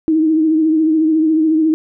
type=tone with vibrato; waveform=sine; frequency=315.7 Hz; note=D#4; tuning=25 cents sharp; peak=-10 dBFS; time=0.08-1.74 s; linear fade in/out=0 ms; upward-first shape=triangle; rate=14 Hz; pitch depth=54 cents each way; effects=none